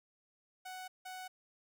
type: tone bursts at uneven times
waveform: sawtooth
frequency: 743 Hz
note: F#5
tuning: 7 cents sharp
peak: -40 dBFS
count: 2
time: 0.65-0.88 / 1.05-1.28 s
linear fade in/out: 10 ms
effects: none